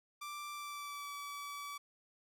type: tone with pitch glide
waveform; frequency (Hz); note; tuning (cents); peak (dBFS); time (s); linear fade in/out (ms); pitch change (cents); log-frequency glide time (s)
sawtooth; 1176 to 1147.8; D6 to D6; +2 to -40; -39; 0.21-1.78; 10; -42; 0.53-1.11
effects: none